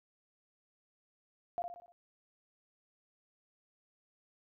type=tone with echo; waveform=sine; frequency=698.5 Hz; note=F5; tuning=in tune; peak=-32 dBFS; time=1.58-1.62 s; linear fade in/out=0 ms; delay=60 ms; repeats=5; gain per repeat=-6 dB; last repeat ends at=1.92 s; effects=none